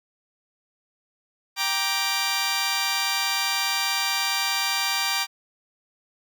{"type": "chord", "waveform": "10% pulse", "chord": "G minor", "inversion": "none", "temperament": "just", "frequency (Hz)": [784, 940.8, 1176], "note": ["G5", "Bb5", "D6"], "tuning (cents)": [0, 16, 2], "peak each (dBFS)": -20, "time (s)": [1.56, 5.27], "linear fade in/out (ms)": 50, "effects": []}